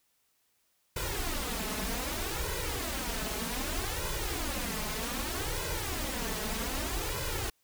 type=noise with flanger; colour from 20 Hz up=pink; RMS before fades=-34 dBFS; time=0.96-7.5 s; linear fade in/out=5 ms; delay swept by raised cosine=2 to 4.7 ms; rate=0.64 Hz; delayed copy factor=+0.85; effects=white hiss -73 dBFS RMS until 7.63 s